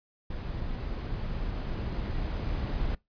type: noise with level ramp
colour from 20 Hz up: brown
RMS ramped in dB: -35 to -30 dBFS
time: 0.3-2.95 s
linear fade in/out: 5 ms
effects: noise-tail reverb RT60 0.2 s tail -23 dB re dry + resampled to 11025 Hz